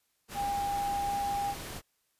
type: tone in noise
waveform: sine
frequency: 804 Hz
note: G5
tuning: 44 cents sharp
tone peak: -29 dBFS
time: 0.34-1.55 s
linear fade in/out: 50 ms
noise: pink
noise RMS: -41 dBFS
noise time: 0.28-1.82 s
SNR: +9 dB
effects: white hiss -75 dBFS RMS until 2.19 s + resampled to 32000 Hz